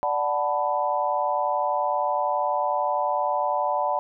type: chord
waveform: sine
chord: B minor seventh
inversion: first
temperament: equal with one note detuned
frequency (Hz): 587.3 / 740 / 880 / 991.2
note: D5 / F#5 / A5 / B5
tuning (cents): 0 / 0 / 0 / +6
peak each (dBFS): -27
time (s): 0.03-3.99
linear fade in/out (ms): 0
effects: none